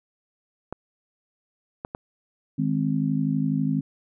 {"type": "clicks", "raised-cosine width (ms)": 1, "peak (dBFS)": -17, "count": 3, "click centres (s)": [0.726, 1.849, 1.949]}
{"type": "harmonic tone", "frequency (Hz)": 52.1, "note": "G#1", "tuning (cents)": 6, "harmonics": [3, 4, 5], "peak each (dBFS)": [-25, -27, -25], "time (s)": [2.58, 3.81], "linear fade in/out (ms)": 10}
{"effects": []}